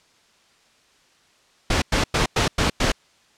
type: noise bursts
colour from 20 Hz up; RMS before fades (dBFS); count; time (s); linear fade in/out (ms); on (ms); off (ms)
pink; -19; 6; 1.7-2.92; 5; 120; 100
effects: white hiss -58 dBFS RMS until 3.37 s + low-pass 6000 Hz 12 dB/octave